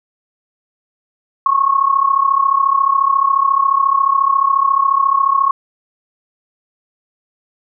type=tone with amplitude modulation; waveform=sine; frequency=1095 Hz; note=C#6; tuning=22 cents flat; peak=-7 dBFS; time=1.46-5.51 s; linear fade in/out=2 ms; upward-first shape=sine; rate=34.2 Hz; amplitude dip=80%; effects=none